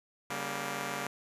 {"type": "chord", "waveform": "5% pulse", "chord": "G diminished", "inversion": "second", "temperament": "just", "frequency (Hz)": [141.12, 196, 235.2], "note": ["Db3", "G3", "Bb3"], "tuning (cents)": [31, 0, 16], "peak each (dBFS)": -28, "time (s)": [0.3, 1.07], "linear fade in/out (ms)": 2, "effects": ["resampled to 32000 Hz"]}